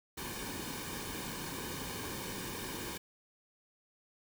pink noise with comb filter, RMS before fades -41 dBFS, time 0.17-2.98 s, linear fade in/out 10 ms, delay 1.5 ms, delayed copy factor -0.65, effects none

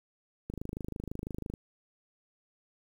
click train, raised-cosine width 3 ms, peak -24 dBFS, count 28, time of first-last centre 0.5-1.538 s, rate 26 Hz, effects 9-bit

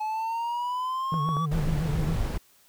triangle exponential sweep, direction up, 854 to 1152 Hz, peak -25 dBFS, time 0-1.46 s, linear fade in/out 10 ms
triangle tone with vibrato, 154.9 Hz, D#3, 7 cents flat, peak -24 dBFS, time 1.12-2.16 s, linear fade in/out 2 ms, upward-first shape sine, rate 7.3 Hz, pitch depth 120 cents each way
clicks, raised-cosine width 1 ms, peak -21 dBFS, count 4, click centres 1.141 / 1.289 / 1.368 / 1.59 s
brown noise, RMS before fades -28 dBFS, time 1.51-2.38 s, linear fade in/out 10 ms
effects white hiss -60 dBFS RMS until 2.68 s

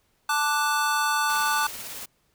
square chord, D major, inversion second, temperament equal, 880 / 1174.7 / 1480 Hz, A5 / D6 / F#6, 0 / 0 / 0 cents, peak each -27 dBFS, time 0.29-1.67 s, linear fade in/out 5 ms
white noise with tremolo, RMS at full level -36 dBFS, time 1.29-2.06 s, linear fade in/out 10 ms, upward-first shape sine, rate 18 Hz, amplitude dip 25%
effects pink hiss -68 dBFS RMS until 2.34 s

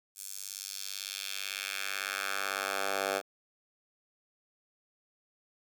10% pulse tone with high-pass filter sweep, 98 Hz, G2, in tune, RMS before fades -36 dBFS, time 0.15-3.22 s, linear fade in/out 50 ms, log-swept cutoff 8200 to 620 Hz, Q 1.3, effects none

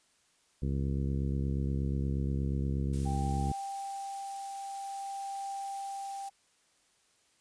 harmonic tone, 68.4 Hz, C#2, 23 cents flat, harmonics 1 / 2 / 3 / 4 / 5 / 6 / 7, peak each -32 / -33 / -37 / -42 / -44 / -48 / -50 dBFS, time 0.62-3.52 s, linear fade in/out 5 ms
blue noise, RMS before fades -47 dBFS, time 2.93-6.29 s, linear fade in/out 5 ms
sine tone with tremolo, 790 Hz, G5, 13 cents sharp, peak -35 dBFS, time 3.05-6.3 s, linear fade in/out 20 ms, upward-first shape triangle, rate 0.51 Hz, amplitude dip 30%
effects white hiss -69 dBFS RMS until 7.4 s + resampled to 22050 Hz

